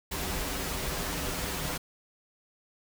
pink noise with comb filter, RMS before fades -33 dBFS, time 0.11-1.78 s, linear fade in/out 10 ms, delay 9 ms, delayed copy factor -0.65, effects none

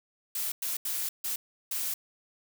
blue noise bursts at uneven times, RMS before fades -32 dBFS, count 5, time 0.35-0.52 / 0.62-0.77 / 0.85-1.09 / 1.24-1.36 / 1.71-1.94 s, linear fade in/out 5 ms, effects none

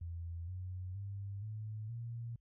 sine tone with pitch steps, 84.6 / 91.73 / 99.45 / 107.83 / 116.91 Hz, E2 / F#2 / G2 / A2 / A#2, +45 / -14 / +25 / -34 / +5 cents, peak -40 dBFS, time 0.01-2.36 s, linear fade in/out 5 ms, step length 470 ms, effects added 50 Hz sine -70 dBFS peak until 2.4 s

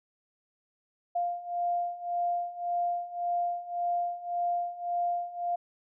sine beating tone pair, 698.5 / 700.3 Hz, F5 / F5, 0 / +5 cents, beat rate 1.8 Hz, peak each -33 / -30 dBFS, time 1.15-5.56 s, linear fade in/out 10 ms, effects none

